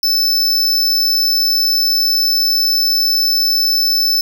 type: tone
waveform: square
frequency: 5274 Hz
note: E8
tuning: in tune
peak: -12 dBFS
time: 0.03-4.21 s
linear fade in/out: 2 ms
effects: none